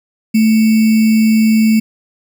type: tone with sample-and-hold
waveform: sine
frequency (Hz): 220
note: A3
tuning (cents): 0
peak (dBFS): -7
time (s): 0.34-1.8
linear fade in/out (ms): 10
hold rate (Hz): 2450
effects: none